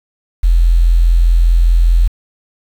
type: tone with quantisation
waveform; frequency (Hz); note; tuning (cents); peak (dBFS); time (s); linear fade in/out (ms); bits
sine; 42.47; F1; -48; -6; 0.43-2.08; 10; 6
effects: none